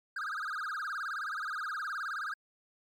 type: tone with vibrato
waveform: triangle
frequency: 1412 Hz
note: F6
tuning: 19 cents sharp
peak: -32 dBFS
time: 0.16-2.34 s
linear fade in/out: 5 ms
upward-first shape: sine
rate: 19 Hz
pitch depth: 260 cents each way
effects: MP3 96 kbps